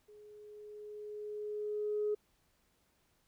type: tone with level ramp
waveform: sine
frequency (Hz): 420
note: G#4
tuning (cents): +19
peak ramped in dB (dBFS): -54 to -29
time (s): 0.08-2.15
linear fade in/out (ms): 10
effects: tanh soft clip ceiling -25 dBFS + pink hiss -74 dBFS RMS until 3.27 s